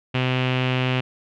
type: tone with low-pass filter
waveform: sawtooth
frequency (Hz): 128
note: C3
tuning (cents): -38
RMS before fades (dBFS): -22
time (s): 0.14-1.01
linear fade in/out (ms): 10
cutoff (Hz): 2800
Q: 4.2
effects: none